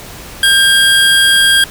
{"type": "tone pair together", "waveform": "square", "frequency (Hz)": [1594, 3263], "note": ["G6", "G#7"], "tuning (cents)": [28, -31], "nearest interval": "octave", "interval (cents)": 1241, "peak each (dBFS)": -10, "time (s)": [0.43, 1.64], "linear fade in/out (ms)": 2, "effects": ["pink hiss -31 dBFS RMS until 1.7 s"]}